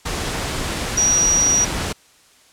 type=tone in noise; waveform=sine; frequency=5770 Hz; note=F#8; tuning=44 cents flat; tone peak=-13 dBFS; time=0.97-1.65 s; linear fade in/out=10 ms; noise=pink; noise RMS=-24 dBFS; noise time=0.05-1.93 s; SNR=+8 dB; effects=white hiss -52 dBFS RMS until 2.52 s + low-pass 9000 Hz 12 dB/octave